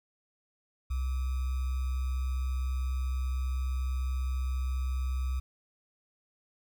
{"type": "tone with sample-and-hold", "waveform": "sine", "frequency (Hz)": 64.6, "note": "C2", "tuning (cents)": -21, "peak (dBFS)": -28, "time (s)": [0.9, 5.4], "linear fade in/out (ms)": 10, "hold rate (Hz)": 1225, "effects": []}